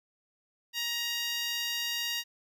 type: tone with high-pass filter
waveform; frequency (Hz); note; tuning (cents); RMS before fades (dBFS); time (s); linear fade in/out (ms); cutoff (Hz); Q
10% pulse; 942; A#5; +18; -33; 0.73-2.24; 50; 2200; 1.1
effects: none